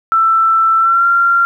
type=tone with pitch glide; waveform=sine; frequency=1331 to 1380.3 Hz; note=E6 to F6; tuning=+16 to -21 cents; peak=-8 dBFS; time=0.12-1.45 s; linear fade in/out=0 ms; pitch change=+63 cents; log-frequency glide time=0.78-1.06 s; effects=8-bit